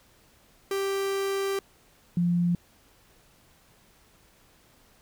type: tone pair in turn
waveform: 45% pulse / sine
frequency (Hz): 392 / 174.11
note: G4 / F3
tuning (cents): 0 / -5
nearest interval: octave + major second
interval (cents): 1405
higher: first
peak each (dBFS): -26 / -21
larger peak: second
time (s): 0.71-1.59 / 2.17-2.55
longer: first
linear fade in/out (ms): 2
effects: pink hiss -60 dBFS RMS until 5.01 s